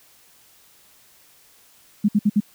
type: tone bursts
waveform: sine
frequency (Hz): 207.7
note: G#3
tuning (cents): 0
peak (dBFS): -13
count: 4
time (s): 2.04-2.404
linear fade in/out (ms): 10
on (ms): 46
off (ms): 60
effects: white hiss -54 dBFS RMS until 2.54 s